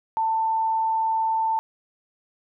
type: tone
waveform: sine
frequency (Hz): 891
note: A5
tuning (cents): +22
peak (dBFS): -20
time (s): 0.17-1.59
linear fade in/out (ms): 0
effects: none